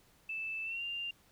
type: tone with pitch glide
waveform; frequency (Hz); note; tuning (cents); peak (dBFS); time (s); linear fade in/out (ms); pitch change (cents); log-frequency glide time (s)
sine; 2637 to 2791; E7 to F7; 0 to -2; -36; 0.29-1.11; 5; +98; 0.64-0.83
effects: pink hiss -66 dBFS RMS until 1.31 s